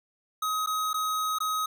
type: tone with dropouts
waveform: square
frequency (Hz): 1265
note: D#6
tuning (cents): +28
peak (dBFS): -27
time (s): 0.42-1.66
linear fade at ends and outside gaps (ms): 5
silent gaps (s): 0.662-0.671 / 0.932-0.941 / 1.386-1.403
effects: none